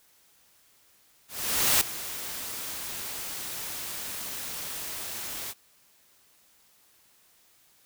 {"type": "noise with ADSR envelope", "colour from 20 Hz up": "white", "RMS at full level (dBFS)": -21, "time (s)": [1.28, 5.54], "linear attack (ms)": 530, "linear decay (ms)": 4, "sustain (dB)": -15, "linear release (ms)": 38, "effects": ["white hiss -62 dBFS RMS until 7.85 s"]}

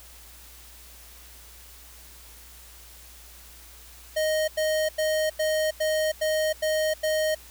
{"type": "tone bursts", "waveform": "square", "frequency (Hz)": 622.3, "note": "D#5", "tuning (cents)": 0, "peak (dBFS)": -23, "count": 8, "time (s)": [4.16, 7.35], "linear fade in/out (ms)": 10, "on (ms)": 320, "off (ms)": 90, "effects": ["added 59 Hz sine -50 dBFS peak until 7.5 s", "white hiss -49 dBFS RMS until 7.5 s"]}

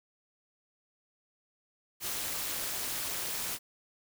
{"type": "noise with amplitude modulation", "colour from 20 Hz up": "white", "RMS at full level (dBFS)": -32, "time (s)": [2, 3.59], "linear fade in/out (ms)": 50, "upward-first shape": "sine", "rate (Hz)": 243, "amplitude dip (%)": 75, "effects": []}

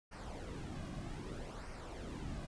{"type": "noise with flanger", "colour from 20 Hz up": "brown", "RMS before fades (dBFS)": -45, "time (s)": [0.11, 2.47], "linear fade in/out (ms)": 20, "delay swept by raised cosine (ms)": [0.27, 2.27], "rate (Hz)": 0.63, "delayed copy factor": -0.6, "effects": ["resampled to 22050 Hz"]}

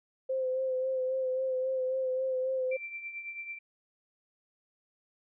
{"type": "tone with vibrato", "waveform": "sine", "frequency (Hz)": 519, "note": "C5", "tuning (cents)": -14, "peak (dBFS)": -28, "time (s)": [0.29, 2.77], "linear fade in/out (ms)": 10, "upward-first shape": "sine", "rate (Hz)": 3.7, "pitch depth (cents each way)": 26}
{"type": "tone with tremolo", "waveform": "sine", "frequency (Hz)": 2349, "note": "D7", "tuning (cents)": 0, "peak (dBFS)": -35, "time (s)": [2.71, 3.59], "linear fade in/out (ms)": 10, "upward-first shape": "triangle", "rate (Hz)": 9.1, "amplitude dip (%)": 65}
{"effects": []}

